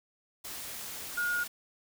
sine tone in noise, 1434 Hz, F6, 45 cents sharp, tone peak -28 dBFS, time 1.17-1.44 s, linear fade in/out 10 ms, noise white, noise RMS -41 dBFS, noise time 0.44-1.48 s, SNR +10 dB, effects none

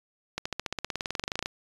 accelerating click train, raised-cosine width 0.2 ms, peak -13 dBFS, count 22, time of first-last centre 0.38-1.459 s, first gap 75 ms, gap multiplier 0.96, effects resampled to 24000 Hz

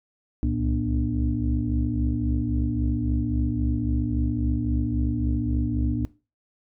sine tone cluster, 64.5 / 68.2 / 114.7 / 243 / 297.3 Hz, C2 / C#2 / A#2 / B3 / D4, -24 / -28 / -28 / -28 / +21 cents, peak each -28 dBFS, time 0.43-6.05 s, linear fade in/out 0 ms, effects noise-tail reverb RT60 0.3 s tail -19 dB re dry + tanh soft clip ceiling -12 dBFS

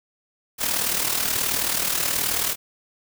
white noise with amplitude modulation, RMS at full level -21 dBFS, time 0.58-2.56 s, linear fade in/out 50 ms, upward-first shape sine, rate 38.7 Hz, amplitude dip 60%, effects none

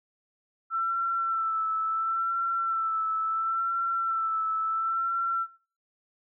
sine tone with vibrato, 1334 Hz, E6, 20 cents sharp, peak -25 dBFS, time 0.7-5.47 s, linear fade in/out 50 ms, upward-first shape sine, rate 0.72 Hz, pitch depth 32 cents each way, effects noise-tail reverb RT60 0.4 s tail -19 dB re dry

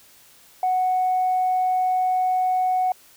sine tone, 740 Hz, F#5, in tune, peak -17 dBFS, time 0.63-2.92 s, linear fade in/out 2 ms, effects tanh soft clip ceiling -14 dBFS + white hiss -52 dBFS RMS until 3.16 s

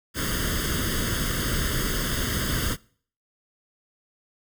pink noise with comb filter, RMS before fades -26 dBFS, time 0.14-2.77 s, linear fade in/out 50 ms, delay 0.61 ms, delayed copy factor +0.9, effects noise-tail reverb RT60 0.5 s tail -23 dB re dry

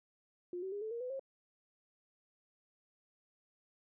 sine tone with pitch steps, 354.9 / 380.4 / 407.7 / 436.9 / 468.3 / 501.9 / 537.9 Hz, F4 / F#4 / G#4 / A4 / A#4 / B4 / C5, +28 / +48 / -32 / -12 / +8 / +28 / +48 cents, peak -38 dBFS, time 0.53-1.195 s, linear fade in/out 2 ms, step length 95 ms, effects none

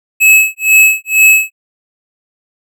square tone with tremolo, 2584 Hz, E7, 35 cents flat, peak -3 dBFS, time 0.2-1.52 s, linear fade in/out 20 ms, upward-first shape sine, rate 2.1 Hz, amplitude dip 100%, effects none

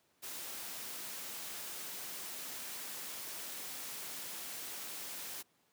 white noise, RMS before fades -44 dBFS, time 0.22-5.43 s, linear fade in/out 20 ms, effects pink hiss -73 dBFS RMS until 5.72 s + high-pass 150 Hz 12 dB/octave

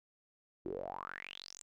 sawtooth tone with band-pass filter sweep, 46.25 Hz, F#1, in tune, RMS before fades -45 dBFS, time 0.65-1.62 s, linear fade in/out 0 ms, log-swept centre 330 to 7800 Hz, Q 9.2, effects none

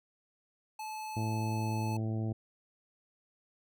square tone, 865 Hz, A5, 30 cents flat, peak -39 dBFS, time 0.79-1.97 s, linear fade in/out 5 ms
harmonic tone, 110.4 Hz, A2, 6 cents sharp, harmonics 1 / 2 / 3 / 4 / 5 / 6 / 7, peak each -32 / -38 / -41 / -49 / -51 / -49 / -52 dBFS, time 1.16-2.33 s, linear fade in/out 10 ms
effects none

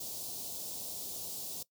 white band-stop noise, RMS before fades -41 dBFS, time 0-1.63 s, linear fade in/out 5 ms, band 770 to 3800 Hz, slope 24 dB/octave, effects noise-tail reverb RT60 0.1 s tail -19 dB re dry + high-pass 80 Hz 12 dB/octave

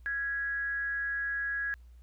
sine tone with frequency modulation, 1661.2 Hz, G#6, in tune, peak -30 dBFS, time 0.06-1.74 s, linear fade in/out 0 ms, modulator 286 Hz, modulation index 0.26, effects added 60 Hz sine -50 dBFS peak until 2.02 s + pink hiss -73 dBFS RMS until 2.02 s

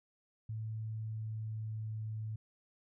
sine tone with pitch glide, 110 to 109.11 Hz, A2 to A2, 0 to -14 cents, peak -37 dBFS, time 0.49-2.36 s, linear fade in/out 5 ms, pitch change -14 cents, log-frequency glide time 0.8-1.98 s, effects none

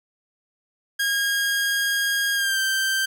sawtooth tone with pitch glide, 1629 to 1564.4 Hz, G#6 to G6, -34 to -4 cents, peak -17 dBFS, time 0.99-3.06 s, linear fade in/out 10 ms, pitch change -70 cents, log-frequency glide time 2.34-2.59 s, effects none

